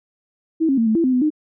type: tone with pitch steps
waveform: sine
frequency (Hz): 322.5 / 270.2 / 227.8 / 219.1 / 334 / 257.6 / 251 / 305.6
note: E4 / C#4 / A#3 / A3 / E4 / C4 / B3 / D#4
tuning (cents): -38 / -44 / -40 / -7 / +23 / -27 / +28 / -31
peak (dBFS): -14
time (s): 0.6-1.304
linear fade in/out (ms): 20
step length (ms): 88
effects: none